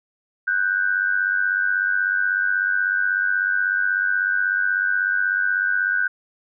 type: tone pair together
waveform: sine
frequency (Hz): 1480 / 1576.3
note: F#6 / G6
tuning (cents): 0 / +9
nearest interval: minor second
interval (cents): 109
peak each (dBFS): -20 / -22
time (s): 0.47-6.08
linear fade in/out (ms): 10
effects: none